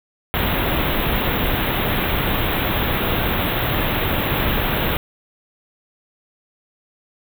pink band-stop noise, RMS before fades -20 dBFS, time 0.34-4.97 s, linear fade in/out 0 ms, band 3800 to 12000 Hz, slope 96 dB/octave, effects none

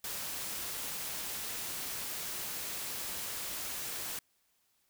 white noise, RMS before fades -39 dBFS, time 0.04-4.19 s, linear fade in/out 2 ms, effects white hiss -74 dBFS RMS until 4.89 s

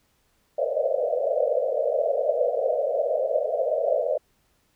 white band-pass noise, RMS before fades -24 dBFS, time 0.58-4.18 s, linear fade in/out 5 ms, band 470 to 660 Hz, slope 96 dB/octave, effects pink hiss -67 dBFS RMS until 4.75 s

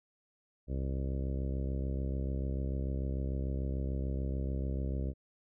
harmonic tone, 66.8 Hz, C2, 36 cents sharp, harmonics 1 / 2 / 3 / 4 / 5 / 6 / 7 / 8 / 9, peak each -33 / -39 / -43 / -45 / -47 / -49 / -50 / -51 / -52 dBFS, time 0.67-5.14 s, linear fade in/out 50 ms, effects none

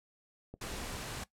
click train, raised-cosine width 2 ms, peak -32 dBFS, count 5, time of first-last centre 0.54-0.94 s, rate 10 Hz
pink noise, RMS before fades -41 dBFS, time 0.61-1.24 s, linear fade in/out 5 ms
effects noise-tail reverb RT60 0.1 s tail -17 dB re dry + low-pass 11000 Hz 12 dB/octave

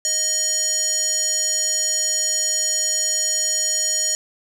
square tone with band-pass filter, 622.3 Hz, D#5, in tune, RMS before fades -21 dBFS, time 0.05-4.15 s, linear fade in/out 0 ms, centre 6600 Hz, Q 7.8, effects none

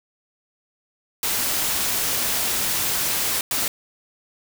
white noise bursts at uneven times, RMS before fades -23 dBFS, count 2, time 1.23-3.41 / 3.51-3.68 s, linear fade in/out 2 ms, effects none

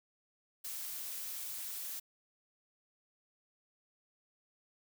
blue noise, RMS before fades -42 dBFS, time 0.64-2 s, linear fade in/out 10 ms, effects none

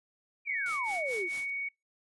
sine exponential sweep, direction down, 2439 to 328.3 Hz, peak -33 dBFS, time 0.45-1.29 s, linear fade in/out 50 ms
sine tone, 2234 Hz, C#7, 13 cents sharp, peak -32 dBFS, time 0.47-1.69 s, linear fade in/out 10 ms
white noise with tremolo, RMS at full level -44 dBFS, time 0.66-1.5 s, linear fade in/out 0 ms, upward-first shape sine, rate 4.6 Hz, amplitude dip 95%
effects noise-tail reverb RT60 0.2 s tail -24 dB re dry + resampled to 24000 Hz

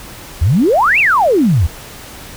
sine exponential two-way sweep, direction up then down, 70.9 to 2794 to 70.9 Hz, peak -8 dBFS, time 0.41-1.67 s, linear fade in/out 10 ms, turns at 0.99 s, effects pink hiss -33 dBFS RMS until 2.36 s

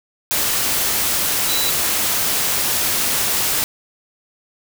sine tone in noise, 3951 Hz, B7, in tune, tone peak -22 dBFS, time 1.49-1.7 s, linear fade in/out 0 ms, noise white, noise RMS -19 dBFS, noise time 0.31-3.64 s, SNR -6 dB, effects none

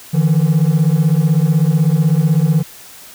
triangle beating tone pair, 150 / 166 Hz, D3 / E3, +37 / +12 cents, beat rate 16 Hz, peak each -10 dBFS, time 0.13-2.63 s, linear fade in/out 20 ms, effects tanh soft clip ceiling -4 dBFS + white hiss -38 dBFS RMS until 3.14 s

